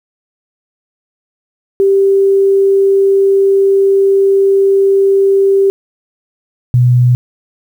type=tone pair in turn; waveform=sine; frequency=392 / 123.47 Hz; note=G4 / B2; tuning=0 / 0 cents; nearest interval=octave + minor sixth; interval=2000 cents; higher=first; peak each=-6 / -5 dBFS; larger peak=second; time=1.8-5.7 / 6.74-7.15 s; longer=first; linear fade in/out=0 ms; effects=7-bit